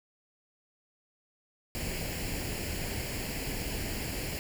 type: noise with comb filter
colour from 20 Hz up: pink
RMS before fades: -35 dBFS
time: 1.75-4.39 s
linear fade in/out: 0 ms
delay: 0.41 ms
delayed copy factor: +0.65
effects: none